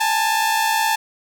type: tone pair together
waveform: sawtooth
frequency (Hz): 828 / 887.1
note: G#5 / A5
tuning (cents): -5 / +14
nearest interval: minor second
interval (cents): 119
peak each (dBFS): -19 / -14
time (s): 0-0.96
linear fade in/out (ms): 10
effects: none